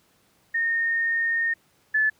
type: tone pair in turn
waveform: sine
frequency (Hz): 1838 / 1734.8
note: A#6 / A6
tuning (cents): -25 / -25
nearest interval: minor second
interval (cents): 100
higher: first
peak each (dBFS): -21 / -18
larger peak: second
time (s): 0.54-1.54 / 1.94-2.1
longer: first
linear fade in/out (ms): 10
effects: pink hiss -63 dBFS RMS until 2.19 s + high-pass 80 Hz 12 dB/octave